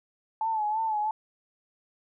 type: tone with vibrato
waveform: sine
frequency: 868 Hz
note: A5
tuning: 24 cents flat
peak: -25 dBFS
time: 0.41-1.11 s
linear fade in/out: 2 ms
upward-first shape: sine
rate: 3 Hz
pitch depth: 62 cents each way
effects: none